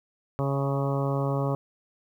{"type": "harmonic tone with a mistuned harmonic", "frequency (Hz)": 138.59, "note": "C#3", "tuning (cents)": 0, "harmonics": [1, 2, 3, 4, 5, 6, 7, 8, 9], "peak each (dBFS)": [-26, -33, -33, -32, -38, -39, -40, -37, -42], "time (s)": [0.39, 1.55], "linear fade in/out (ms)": 0, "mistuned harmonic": 5, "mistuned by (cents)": -23, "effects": ["10-bit"]}